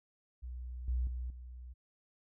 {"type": "tone with level steps", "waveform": "sine", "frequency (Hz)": 61.74, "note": "B1", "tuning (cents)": 0, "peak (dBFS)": [-40, -30, -36, -45], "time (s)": [0.42, 1.74], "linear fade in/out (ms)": 20, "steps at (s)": [0.88, 1.07, 1.3], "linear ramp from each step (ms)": 2, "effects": []}